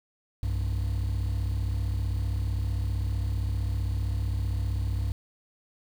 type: tone pair together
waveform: triangle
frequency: 62.56 / 98 Hz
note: B1 / G2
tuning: +23 / 0 cents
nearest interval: minor sixth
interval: 777 cents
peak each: -25 dBFS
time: 0.43-5.12 s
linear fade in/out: 0 ms
effects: tanh soft clip ceiling -21 dBFS + 8-bit